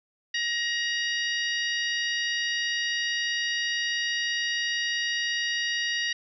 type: harmonic tone with a mistuned harmonic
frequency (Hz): 943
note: A#5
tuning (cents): +20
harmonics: 2 / 3 / 4 / 5 / 6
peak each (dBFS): -28 / -32 / -34 / -36 / -38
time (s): 0.34-6.13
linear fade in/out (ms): 5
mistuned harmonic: 3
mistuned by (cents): +17
effects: none